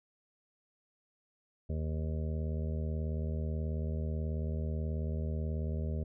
harmonic tone, 78.4 Hz, D#2, 14 cents sharp, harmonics 1 / 2 / 3 / 5 / 6 / 7 / 8, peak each -33 / -39 / -43 / -47 / -49 / -50 / -51 dBFS, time 1.69-6.04 s, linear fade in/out 10 ms, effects none

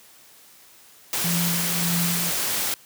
white noise, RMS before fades -25 dBFS, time 1.13-2.74 s, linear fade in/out 0 ms
sine tone with tremolo, 172.1 Hz, F3, 25 cents flat, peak -22 dBFS, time 1.24-2.3 s, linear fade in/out 5 ms, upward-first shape sine, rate 1.7 Hz, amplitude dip 60%
effects white hiss -51 dBFS RMS until 2.85 s + high-pass 100 Hz 12 dB/octave

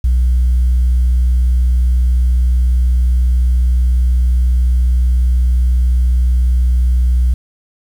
sine tone, 61.6 Hz, B1, 4 cents flat, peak -7 dBFS, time 0.04-7.34 s, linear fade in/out 5 ms, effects tanh soft clip ceiling -7 dBFS + 7-bit

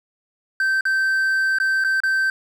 triangle tone with dropouts, 1554 Hz, G6, 16 cents flat, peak -15 dBFS, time 0.6-2.3 s, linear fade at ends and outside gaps 2 ms, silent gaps 0.809-0.853 / 1.586-1.6 / 1.84-1.846 / 2.003-2.035 s, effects none

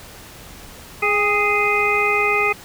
harmonic tone with a mistuned harmonic, 415.3 Hz, G#4, in tune, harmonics 1 / 2 / 3 / 5 / 6, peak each -22 / -25 / -22 / -21 / -20 dBFS, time 1.02-2.53 s, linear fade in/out 10 ms, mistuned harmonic 2, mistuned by -40 cents, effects pink hiss -40 dBFS RMS until 2.64 s

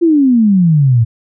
sine exponential sweep, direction down, 349.8 to 110 Hz, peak -6 dBFS, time 0.01-1.05 s, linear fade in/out 20 ms, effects none

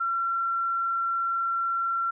sine tone, 1361 Hz, F6, 45 cents flat, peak -24 dBFS, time 0-2.11 s, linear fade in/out 10 ms, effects none

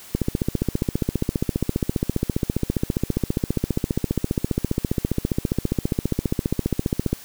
click train, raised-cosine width 3 ms, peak -7 dBFS, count 105, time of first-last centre 0.15-7.13 s, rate 14.9 Hz, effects white hiss -43 dBFS RMS until 7.24 s

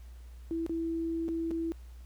sine tone with dropouts, 329.6 Hz, E4, in tune, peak -30 dBFS, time 0.51-1.72 s, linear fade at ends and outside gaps 0 ms, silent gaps 0.664-0.695 / 1.282-1.288 / 1.508-1.513 s, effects added 60 Hz sine -45 dBFS peak until 2.05 s + pink hiss -64 dBFS RMS until 2.05 s

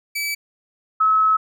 sawtooth / sine tone pair in turn, 2300 / 1290.8 Hz, D7 / E6, -37 / -37 cents, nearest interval minor seventh, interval 1000 cents, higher first, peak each -19 / -13 dBFS, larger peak second, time 0.15-0.35 / 1-1.37 s, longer second, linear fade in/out 10 ms, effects none

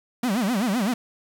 45% pulse tone with vibrato, 220 Hz, A3, in tune, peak -21 dBFS, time 0.23-0.94 s, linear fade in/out 5 ms, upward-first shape sine, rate 7.8 Hz, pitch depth 270 cents each way, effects 9-bit

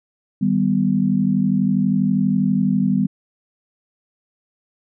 sine chord, Eb augmented, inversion none, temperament equal with one note detuned, 155.56 / 196 / 248.2 Hz, Eb3 / G3 / B3, 0 / 0 / +9 cents, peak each -23 / -17 / -20 dBFS, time 0.41-3.07 s, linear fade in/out 10 ms, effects none

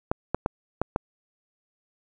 clicks, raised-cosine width 1 ms, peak -9 dBFS, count 5, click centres 0.115 / 0.346 / 0.461 / 0.816 / 0.961 s, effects none

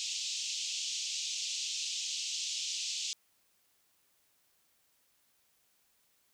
white band-pass noise, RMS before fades -37 dBFS, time 0-3.13 s, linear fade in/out 0 ms, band 2700 to 7100 Hz, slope 48 dB/octave, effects white hiss -72 dBFS RMS until 6.33 s

